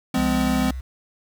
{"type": "chord", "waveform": "square", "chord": "F minor", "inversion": "none", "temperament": "equal with one note detuned", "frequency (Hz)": [174.61, 207.7, 255.5], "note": ["F3", "Ab3", "C4"], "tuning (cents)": [0, 0, -41], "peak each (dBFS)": [-27, -25, -22], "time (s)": [0.14, 0.71], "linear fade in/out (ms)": 5}
{"type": "tone with vibrato", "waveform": "sine", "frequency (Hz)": 64.6, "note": "C2", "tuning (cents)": -21, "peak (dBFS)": -28, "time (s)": [0.17, 0.81], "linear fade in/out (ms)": 10, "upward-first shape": "sine", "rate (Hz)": 19, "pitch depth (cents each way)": 23}
{"effects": ["8-bit"]}